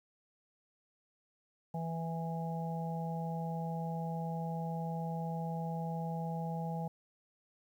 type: harmonic tone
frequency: 164.81 Hz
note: E3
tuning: in tune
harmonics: 1 / 3 / 4 / 5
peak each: -36 / -46 / -46 / -42 dBFS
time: 1.74-6.88 s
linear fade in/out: 5 ms
effects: 11-bit